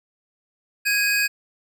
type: tone cluster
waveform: square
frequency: 1646 / 2514 / 4575 Hz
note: G#6 / D#7 / D8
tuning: -16 / +17 / -46 cents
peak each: -23 / -22 / -29 dBFS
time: 0.85-1.28 s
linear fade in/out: 20 ms
effects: none